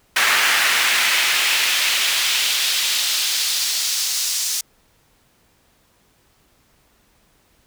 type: noise with high-pass filter sweep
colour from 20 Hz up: brown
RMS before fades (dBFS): -19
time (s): 0.16-4.61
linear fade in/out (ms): 5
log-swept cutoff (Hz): 1700 to 5800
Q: 1.4
effects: pink hiss -59 dBFS RMS until 7.66 s